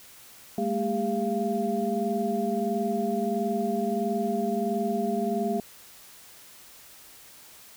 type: tone cluster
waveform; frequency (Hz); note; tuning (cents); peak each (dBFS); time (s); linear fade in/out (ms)
sine; 204.3 / 225.8 / 402.6 / 688; G#3 / A3 / G4 / F5; -28 / +45 / +46 / -26; -30; 0.58-5.6; 2
effects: white hiss -50 dBFS RMS until 7.76 s